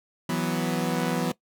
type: chord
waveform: sawtooth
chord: E suspended second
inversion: none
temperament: equal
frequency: 164.81 / 185 / 246.9 Hz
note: E3 / F#3 / B3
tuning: 0 / 0 / 0 cents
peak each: -25 dBFS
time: 0.29-1.32 s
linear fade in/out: 5 ms
effects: noise-tail reverb RT60 0.1 s tail -19 dB re dry